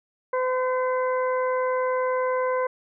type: harmonic tone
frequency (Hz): 510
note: C5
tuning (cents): -44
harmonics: 1 / 2 / 3 / 4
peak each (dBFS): -23 / -27 / -35 / -38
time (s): 0.33-2.67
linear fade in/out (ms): 5
effects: none